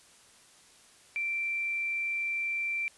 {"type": "tone", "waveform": "sine", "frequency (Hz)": 2349, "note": "D7", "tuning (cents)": 0, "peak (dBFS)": -29, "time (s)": [1.16, 2.88], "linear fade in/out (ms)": 0, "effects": ["white hiss -58 dBFS RMS until 2.97 s", "resampled to 24000 Hz"]}